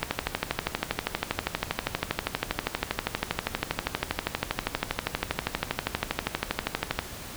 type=click train; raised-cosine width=0.3 ms; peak=-8 dBFS; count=88; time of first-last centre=0.03-6.99 s; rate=12.5 Hz; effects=pink hiss -40 dBFS RMS until 7.36 s